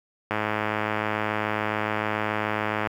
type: click train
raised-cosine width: 0.5 ms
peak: -10 dBFS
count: 275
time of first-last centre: 0.31-2.871 s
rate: 107 Hz
effects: high-pass 60 Hz 12 dB/octave + 8-bit